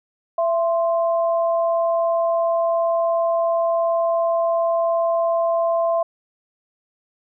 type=tone pair together; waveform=sine; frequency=669.3 / 1046.5 Hz; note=E5 / C6; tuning=+26 / 0 cents; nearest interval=minor sixth; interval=774 cents; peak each=-17 / -26 dBFS; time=0.38-6.03 s; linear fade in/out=5 ms; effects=none